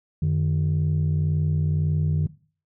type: tone pair together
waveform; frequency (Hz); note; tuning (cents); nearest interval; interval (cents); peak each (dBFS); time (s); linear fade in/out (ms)
sine; 90.94 / 152.8; F#2 / D#3; -29 / -31; major sixth; 898; -22 / -19; 0.22-2.27; 5
effects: noise-tail reverb RT60 0.4 s tail -18 dB re dry + tanh soft clip ceiling -16 dBFS